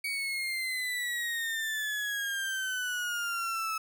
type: exponential sweep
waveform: 35% pulse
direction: down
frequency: 2263 to 1297 Hz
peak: -29 dBFS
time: 0.04-3.78 s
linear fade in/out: 5 ms
effects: none